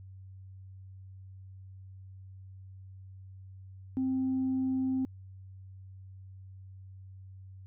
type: tone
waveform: sine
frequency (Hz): 261.6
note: C4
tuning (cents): 0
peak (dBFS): -26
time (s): 3.97-5.05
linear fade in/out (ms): 0
effects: tanh soft clip ceiling -24 dBFS + added 95 Hz sine -46 dBFS peak until 7.66 s